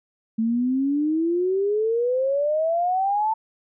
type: exponential sweep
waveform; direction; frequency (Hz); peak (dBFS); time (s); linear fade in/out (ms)
sine; up; 220 to 895; -19; 0.38-3.34; 10
effects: none